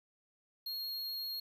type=tone; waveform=square; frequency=4273 Hz; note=C8; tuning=36 cents sharp; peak=-38 dBFS; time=0.66-1.4 s; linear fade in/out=5 ms; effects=11-bit